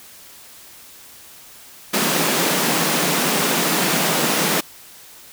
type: high-pass noise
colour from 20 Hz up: pink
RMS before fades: -19 dBFS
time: 1.93-4.61 s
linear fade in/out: 10 ms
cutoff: 150 Hz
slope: 96 dB/octave
effects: white hiss -43 dBFS RMS until 5.32 s